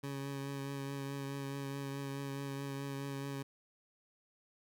20% pulse tone with vibrato, 138.59 Hz, C#3, in tune, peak -34 dBFS, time 0.03-3.43 s, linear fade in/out 10 ms, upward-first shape triangle, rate 4.7 Hz, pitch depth 21 cents each way, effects none

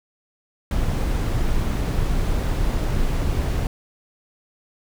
brown noise, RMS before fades -21 dBFS, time 0.71-3.67 s, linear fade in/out 2 ms, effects none

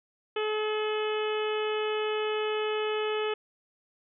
harmonic tone, 428.3 Hz, A4, 47 cents flat, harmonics 1 / 2 / 3 / 4 / 5 / 6 / 7 / 8, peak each -28 / -38 / -37 / -42 / -44 / -39 / -39 / -47 dBFS, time 0.36-3.34 s, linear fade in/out 5 ms, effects none

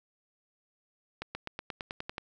accelerating click train, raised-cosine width 0.3 ms, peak -20 dBFS, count 10, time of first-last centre 1.22-2.181 s, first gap 130 ms, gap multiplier 0.95, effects none

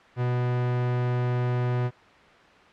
45% pulse tone, 123.47 Hz, B2, in tune, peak -23 dBFS, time 0.16-1.91 s, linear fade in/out 50 ms, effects white hiss -51 dBFS RMS until 2.72 s + low-pass 2000 Hz 12 dB/octave

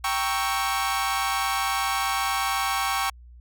sawtooth chord, G diminished seventh, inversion none, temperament equal, 784 / 932.3 / 1108.7 / 1318.5 Hz, G5 / Bb5 / Db6 / Fb6, 0 / 0 / 0 / 0 cents, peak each -24 / -29 / -23 / -29 dBFS, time 0.04-3.1 s, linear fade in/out 5 ms, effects added 60 Hz sine -44 dBFS peak until 3.4 s

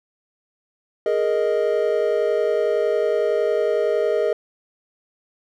triangle chord, Ab suspended second, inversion none, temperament equal, 415.3 / 466.2 / 622.3 Hz, Ab4 / Bb4 / Eb5, 0 / 0 / 0 cents, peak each -20 dBFS, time 1.06-4.33 s, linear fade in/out 2 ms, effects none

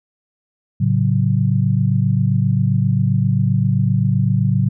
sine chord, F# minor, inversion first, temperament equal with one note detuned, 110 / 137.63 / 185 Hz, A2 / C#3 / F#3, 0 / -12 / 0 cents, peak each -17 / -17 / -19 dBFS, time 0.8-4.69 s, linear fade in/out 10 ms, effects none

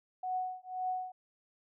sine tone with tremolo, 740 Hz, F#5, in tune, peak -30 dBFS, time 0.23-1.12 s, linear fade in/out 5 ms, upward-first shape triangle, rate 1.9 Hz, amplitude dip 100%, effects none

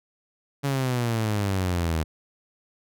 sawtooth exponential sweep, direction down, 142.1 to 77.78 Hz, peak -19 dBFS, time 0.63-2.04 s, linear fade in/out 20 ms, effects none

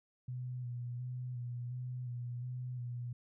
sine tone with vibrato, 123.47 Hz, B2, in tune, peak -38 dBFS, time 0.28-3.13 s, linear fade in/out 5 ms, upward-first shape square, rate 1.4 Hz, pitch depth 27 cents each way, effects none

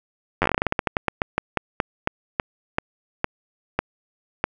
slowing click train, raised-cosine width 0.5 ms, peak -4 dBFS, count 26, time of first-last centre 0.42-4.44 s, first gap 10 ms, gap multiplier 1.19, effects none

